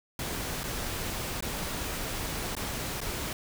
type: noise with dropouts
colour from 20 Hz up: pink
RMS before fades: -34 dBFS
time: 0.19-3.33 s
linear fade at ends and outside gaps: 2 ms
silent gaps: 0.634-0.639 / 1.407-1.424 / 2.552-2.566 / 3.005-3.014 s
effects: none